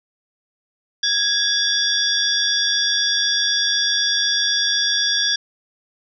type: tone cluster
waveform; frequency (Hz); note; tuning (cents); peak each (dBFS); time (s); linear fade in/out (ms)
sine; 1658 / 3366 / 3506 / 4726 / 5630; G#6 / G#7 / A7 / D8 / F8; -3 / +23 / -7 / +10 / +13; -23; 1.03-5.36; 5
effects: none